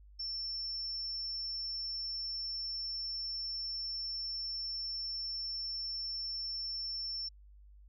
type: tone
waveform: sine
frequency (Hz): 5390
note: E8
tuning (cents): +38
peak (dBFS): -36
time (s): 0.19-7.29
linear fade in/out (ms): 10
effects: added 50 Hz sine -54 dBFS peak until 7.88 s